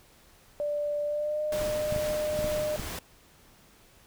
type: tone with pitch glide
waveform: sine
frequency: 588 to 606.3 Hz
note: D5 to D#5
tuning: +2 to -45 cents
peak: -27 dBFS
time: 0.6-2.76 s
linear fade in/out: 0 ms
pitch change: +53 cents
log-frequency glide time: 1.05-1.42 s
type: noise with tremolo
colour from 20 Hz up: pink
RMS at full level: -36 dBFS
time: 1.52-2.99 s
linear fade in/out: 2 ms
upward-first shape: triangle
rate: 2.3 Hz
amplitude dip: 30%
type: clicks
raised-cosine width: 5 ms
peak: -21 dBFS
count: 5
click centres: 1.925 / 1.963 / 2.391 / 2.444 / 2.797 s
effects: pink hiss -58 dBFS RMS until 4.06 s